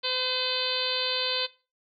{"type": "harmonic tone", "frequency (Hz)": 510, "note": "C5", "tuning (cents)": -44, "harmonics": [1, 2, 3, 4, 5, 6, 7, 8, 9], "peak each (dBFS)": [-35, -38, -39, -41, -36, -34, -33, -32, -34], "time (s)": [0.03, 1.47], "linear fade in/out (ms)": 20, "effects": ["noise-tail reverb RT60 0.3 s tail -17 dB re dry"]}